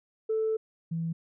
sine tone pair in turn, 440 / 165.11 Hz, A4 / E3, 0 / +3 cents, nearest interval octave + perfect fourth, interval 1697 cents, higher first, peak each -24 / -28 dBFS, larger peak first, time 0.29-0.57 / 0.91-1.13 s, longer first, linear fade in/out 10 ms, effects tanh soft clip ceiling -21 dBFS

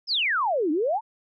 sine exponential two-way sweep, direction down then up, 5400 to 287.1 to 947 Hz, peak -21 dBFS, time 0.07-1.01 s, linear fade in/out 50 ms, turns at 0.71 s, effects none

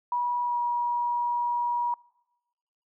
sine tone with pitch glide, 970 to 960 Hz, B5 to B5, -31 to -49 cents, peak -24 dBFS, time 0.12-1.94 s, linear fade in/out 2 ms, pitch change -18 cents, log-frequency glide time 0.44-0.57 s, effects noise-tail reverb RT60 1.0 s tail -24 dB re dry

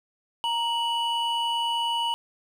triangle tone pair together, 932.3 / 2947 Hz, A#5 / F#7, 0 / -8 cents, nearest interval octave + minor sixth, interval 1992 cents, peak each -24 / -26 dBFS, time 0.44-2.14 s, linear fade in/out 0 ms, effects none

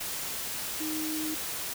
sine tone in noise, 311.5 Hz, D#4, 2 cents sharp, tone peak -32 dBFS, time 0.8-1.35 s, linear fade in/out 10 ms, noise white, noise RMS -35 dBFS, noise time 0-1.74 s, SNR 0 dB, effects none

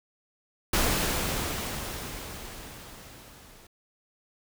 pink noise with level ramp, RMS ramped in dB -24 to -53 dBFS, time 0.73-3.67 s, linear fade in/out 5 ms, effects none

